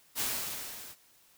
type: noise with level ramp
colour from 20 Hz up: white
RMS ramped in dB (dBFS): -30 to -48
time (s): 0.15-0.96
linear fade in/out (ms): 50
effects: white hiss -63 dBFS RMS until 1.37 s